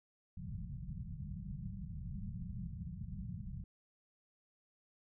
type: low-pass noise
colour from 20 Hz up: white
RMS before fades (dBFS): -44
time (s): 0.37-3.64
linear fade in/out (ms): 2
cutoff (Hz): 200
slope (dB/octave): 96
effects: none